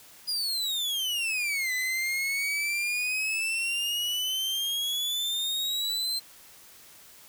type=exponential two-way sweep; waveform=40% pulse; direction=down then up; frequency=4963 to 2000 to 4143 Hz; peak=-26 dBFS; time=0.27-6.2 s; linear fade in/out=20 ms; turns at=1.73 s; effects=white hiss -52 dBFS RMS until 7.28 s